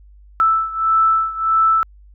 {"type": "beating tone pair", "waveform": "sine", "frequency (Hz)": [1318.5, 1320.1], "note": ["E6", "E6"], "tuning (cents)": [0, 2], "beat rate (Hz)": 1.6, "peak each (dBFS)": [-15, -18], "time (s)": [0.4, 1.83], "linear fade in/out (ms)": 0, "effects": ["added 50 Hz sine -42 dBFS peak until 2.14 s"]}